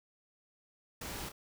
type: noise with echo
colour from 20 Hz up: pink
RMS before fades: -42 dBFS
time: 1.01-1.29 s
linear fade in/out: 5 ms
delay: 30 ms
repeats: 1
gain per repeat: -8 dB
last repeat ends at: 1.32 s
effects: none